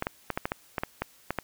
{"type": "clicks", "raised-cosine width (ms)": 0.5, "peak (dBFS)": -13, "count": 11, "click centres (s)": [0.024, 0.069, 0.303, 0.375, 0.455, 0.519, 0.782, 0.835, 1.02, 1.306, 1.387], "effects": ["white hiss -58 dBFS RMS until 1.43 s"]}